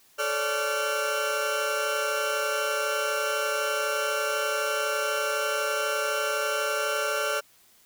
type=tone cluster; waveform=35% pulse; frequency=434.4 / 549 / 581 / 1378 / 1519 Hz; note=A4 / C#5 / D5 / F6 / F#6; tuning=-22 / -17 / -19 / -24 / +45 cents; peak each=-32 / -36 / -28 / -28 / -32 dBFS; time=0.18-7.41 s; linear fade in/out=20 ms; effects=white hiss -59 dBFS RMS until 7.85 s